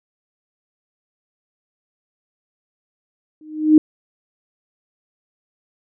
sine tone with exponential growth, 308.4 Hz, D#4, 15 cents flat, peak -3 dBFS, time 3.41-3.78 s, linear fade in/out 2 ms, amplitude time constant 80 ms, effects none

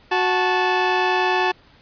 20% pulse tone pair together, 367.7 / 874.5 Hz, F#4 / A5, -11 / -11 cents, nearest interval octave + minor third, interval 1500 cents, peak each -15 dBFS, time 0.11-1.52 s, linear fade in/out 10 ms, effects pink hiss -52 dBFS RMS until 1.81 s + resampled to 11025 Hz

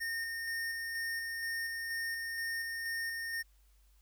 square tone with tremolo, 1832 Hz, A#6, 31 cents flat, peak -35 dBFS, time 0-3.43 s, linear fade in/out 20 ms, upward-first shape square, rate 2.1 Hz, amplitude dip 25%, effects added 50 Hz sine -62 dBFS peak until 4.01 s + white hiss -73 dBFS RMS until 4.01 s

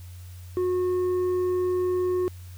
sine tone with tanh clipping, 363.4 Hz, F#4, 31 cents flat, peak -23 dBFS, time 0.57-2.28 s, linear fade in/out 0 ms, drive 5 dB, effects added 90 Hz sine -39 dBFS peak until 2.57 s + white hiss -54 dBFS RMS until 2.57 s

